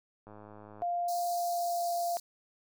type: click train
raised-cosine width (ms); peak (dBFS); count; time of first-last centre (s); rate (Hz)
1; -36; 59; 0.27-0.822; 105
type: tone with pitch glide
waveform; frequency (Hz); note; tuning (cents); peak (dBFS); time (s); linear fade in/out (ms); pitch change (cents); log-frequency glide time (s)
sine; 698.5 to 692.1; F5 to F5; 0 to -16; -29; 0.82-2.17; 0; -16; 1.29-1.88
type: high-pass noise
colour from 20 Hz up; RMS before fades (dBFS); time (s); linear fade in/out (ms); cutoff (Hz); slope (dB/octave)
pink; -44; 1.08-2.2; 5; 4100; 96
effects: none